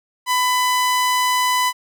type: tone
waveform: sawtooth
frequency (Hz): 1000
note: B5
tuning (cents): +21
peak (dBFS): -12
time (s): 0.26-1.73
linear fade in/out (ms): 50
effects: none